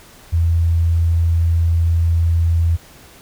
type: tone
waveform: sine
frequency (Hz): 83.6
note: E2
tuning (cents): +25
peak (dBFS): -12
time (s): 0.32-2.77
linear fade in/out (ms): 20
effects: pink hiss -44 dBFS RMS until 3.21 s